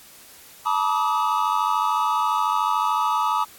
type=tone cluster; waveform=triangle; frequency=872 / 965 / 1167 / 1261 Hz; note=A5 / B5 / D6 / D#6; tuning=-16 / -40 / -11 / +23 cents; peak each=-23 dBFS; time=0.65-3.45 s; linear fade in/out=20 ms; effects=white hiss -47 dBFS RMS until 3.58 s + AAC 64 kbps